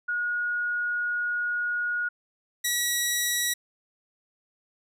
sine / 10% pulse tone pair in turn, 1445 / 1928.8 Hz, F#6 / B6, -41 / -41 cents, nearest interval perfect fourth, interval 500 cents, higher second, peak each -25 / -15 dBFS, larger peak second, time 0.08-2.09 / 2.64-3.54 s, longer first, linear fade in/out 10 ms, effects none

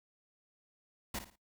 pink noise with echo, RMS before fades -38 dBFS, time 1.14-1.19 s, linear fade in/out 5 ms, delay 56 ms, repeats 3, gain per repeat -10 dB, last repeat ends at 1.358 s, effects noise-tail reverb RT60 0.1 s tail -17 dB re dry

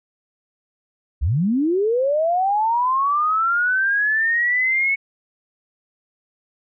sine linear sweep, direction up, 55.3 to 2217 Hz, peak -16 dBFS, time 1.21-4.96 s, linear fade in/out 20 ms, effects none

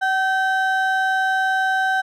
triangle ring-modulated tone, 1154 Hz, D6, 31 cents flat, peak -12 dBFS, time 0.01-2.02 s, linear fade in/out 20 ms, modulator 395 Hz, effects none

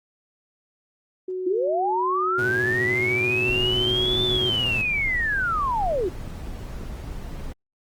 sine tone, 370 Hz, F#4, in tune, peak -26 dBFS, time 1.28-4.5 s, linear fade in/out 5 ms
sine linear two-way sweep, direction up then down, 329.6 to 3564 to 329.6 Hz, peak -21 dBFS, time 1.46-6.09 s, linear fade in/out 10 ms, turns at 4.24 s
sawtooth tone with vibrato, 116.54 Hz, A#2, in tune, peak -25 dBFS, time 2.38-4.82 s, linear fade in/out 10 ms, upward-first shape square, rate 14 Hz, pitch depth 160 cents each way
brown noise, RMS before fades -33 dBFS, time 3.47-7.53 s, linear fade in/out 10 ms
effects Opus 24 kbps

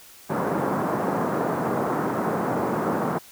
pink band-pass noise, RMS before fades -25 dBFS, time 0.29-3.19 s, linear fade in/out 20 ms, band 160 to 1300 Hz, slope 24 dB/octave, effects white hiss -48 dBFS RMS until 3.31 s

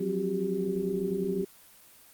sine tone cluster, 175.9 / 187.4 / 266 / 367.1 / 395.6 Hz, F3 / F#3 / C4 / F#4 / G4, +13 / +22 / +29 / -14 / +16 cents, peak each -39 / -32 / -38 / -35 / -30 dBFS, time 0-1.45 s, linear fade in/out 10 ms, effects white hiss -55 dBFS RMS until 2.13 s + Opus 24 kbps

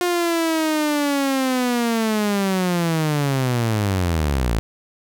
sawtooth linear sweep, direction down, 357 to 52.5 Hz, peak -14 dBFS, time 0.01-4.59 s, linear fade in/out 0 ms, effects none

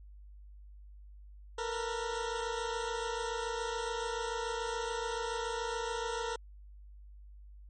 20% pulse tone pair together, 454.2 / 481.2 Hz, A#4 / B4, -45 / -45 cents, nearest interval minor second, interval 100 cents, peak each -31 / -33 dBFS, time 1.58-6.36 s, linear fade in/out 5 ms, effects added 50 Hz sine -49 dBFS peak until 7.69 s + MP3 32 kbps

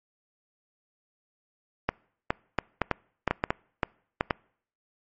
clicks, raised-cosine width 0.5 ms, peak -8 dBFS, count 12, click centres 1.89 / 2.305 / 2.587 / 2.817 / 2.913 / 3.277 / 3.31 / 3.439 / 3.505 / 3.832 / 4.209 / 4.308 s, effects noise-tail reverb RT60 0.6 s tail -26 dB re dry + MP3 32 kbps

